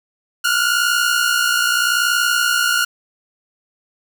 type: tone pair together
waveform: sawtooth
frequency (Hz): 1396.9 / 1457.7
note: F6 / F#6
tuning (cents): 0 / -26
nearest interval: minor second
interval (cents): 74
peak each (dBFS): -14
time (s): 0.44-2.85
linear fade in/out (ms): 10
effects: 7-bit